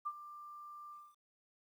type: tone with ADSR envelope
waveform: sine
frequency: 1187 Hz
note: D6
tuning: 18 cents sharp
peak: -34 dBFS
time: 0.05-1.16 s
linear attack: 18 ms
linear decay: 52 ms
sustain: -14 dB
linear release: 240 ms
effects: 12-bit